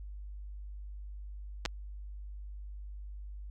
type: clicks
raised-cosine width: 0.2 ms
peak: -15 dBFS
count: 2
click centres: 1.653 / 1.659 s
effects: added 50 Hz sine -41 dBFS peak until 3.5 s